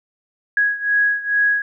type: beating tone pair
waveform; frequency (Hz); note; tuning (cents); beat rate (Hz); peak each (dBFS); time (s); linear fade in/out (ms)
sine; 1660 / 1662.3; G#6 / G#6; -1 / +1; 2.3; -17 / -20; 0.57-1.62; 2
effects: none